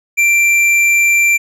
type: tone with hard clipping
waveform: triangle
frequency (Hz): 2357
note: D7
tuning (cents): +6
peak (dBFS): -10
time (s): 0.17-1.38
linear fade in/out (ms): 20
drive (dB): 12
effects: none